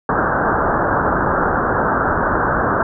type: low-pass noise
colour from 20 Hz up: white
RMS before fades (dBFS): -17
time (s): 0.09-2.83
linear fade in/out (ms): 2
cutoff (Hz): 1600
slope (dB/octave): 96
effects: none